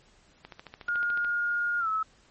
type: click train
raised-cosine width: 0.3 ms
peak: -26 dBFS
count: 12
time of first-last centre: 0.45-1.247 s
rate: 13.8 Hz
type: tone with pitch glide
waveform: sine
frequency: 1423 to 1297.4 Hz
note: F6 to E6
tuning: +32 to -28 cents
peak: -25 dBFS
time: 0.88-2.03 s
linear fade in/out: 5 ms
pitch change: -160 cents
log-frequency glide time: 1.79-1.88 s
effects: pink hiss -61 dBFS RMS until 2.3 s + MP3 32 kbps